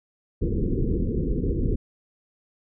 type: low-pass noise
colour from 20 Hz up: pink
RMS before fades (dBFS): -24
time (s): 0.41-1.76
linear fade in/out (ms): 10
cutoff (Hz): 480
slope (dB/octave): 96
effects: none